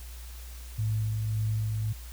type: tone with tremolo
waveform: sine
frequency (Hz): 108.6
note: A2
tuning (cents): -22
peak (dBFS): -25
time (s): 0.78-1.93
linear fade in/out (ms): 10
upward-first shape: sine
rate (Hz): 1.8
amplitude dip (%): 25
effects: added 60 Hz sine -40 dBFS peak until 2.12 s + white hiss -50 dBFS RMS until 2.12 s